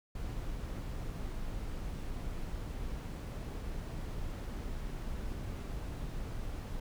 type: noise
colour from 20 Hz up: brown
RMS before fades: -39 dBFS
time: 0.15-6.8 s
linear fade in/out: 5 ms
effects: none